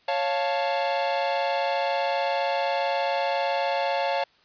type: chord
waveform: 45% pulse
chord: Db augmented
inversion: none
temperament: equal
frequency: 554.4 / 698.5 / 880 Hz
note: Db5 / F5 / A5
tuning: 0 / 0 / 0 cents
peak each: -27 / -28 / -28 dBFS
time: 0.08-4.24 s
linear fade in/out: 5 ms
effects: white hiss -60 dBFS RMS until 4.44 s + resampled to 11025 Hz